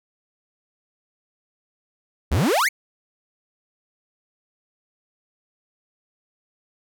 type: exponential sweep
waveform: 45% pulse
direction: up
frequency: 58 to 2378 Hz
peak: -17 dBFS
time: 2.31-2.69 s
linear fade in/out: 10 ms
effects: none